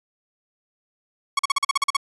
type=tone bursts; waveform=sawtooth; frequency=1108.7 Hz; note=C#6; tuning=in tune; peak=-13 dBFS; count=10; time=1.37-1.968 s; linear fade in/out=5 ms; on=22 ms; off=42 ms; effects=resampled to 24000 Hz